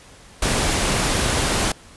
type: noise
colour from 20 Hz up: pink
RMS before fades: -20 dBFS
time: 0.42-1.72 s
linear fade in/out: 5 ms
effects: pink hiss -46 dBFS RMS until 1.96 s + resampled to 24000 Hz